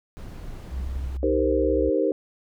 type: noise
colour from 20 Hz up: brown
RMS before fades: -37 dBFS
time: 0.17-1.17 s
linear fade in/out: 0 ms
type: tone with vibrato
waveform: sine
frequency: 65.41 Hz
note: C2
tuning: in tune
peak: -27 dBFS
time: 0.71-1.9 s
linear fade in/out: 10 ms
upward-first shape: sine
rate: 16 Hz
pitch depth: 17 cents each way
type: chord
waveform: sine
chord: C minor seventh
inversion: first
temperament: equal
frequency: 311.1 / 392 / 466.2 / 523.3 Hz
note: Eb4 / G4 / Bb4 / C5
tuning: 0 / 0 / 0 / 0 cents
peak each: -25 dBFS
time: 1.23-2.12 s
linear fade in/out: 2 ms
effects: none

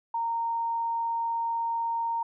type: tone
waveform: sine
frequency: 924 Hz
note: A#5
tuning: 16 cents flat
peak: -26 dBFS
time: 0.14-2.23 s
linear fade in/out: 5 ms
effects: none

